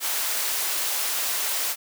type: high-pass noise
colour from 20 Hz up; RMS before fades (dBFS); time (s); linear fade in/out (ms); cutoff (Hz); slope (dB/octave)
white; -26; 0-1.76; 50; 530; 12
effects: none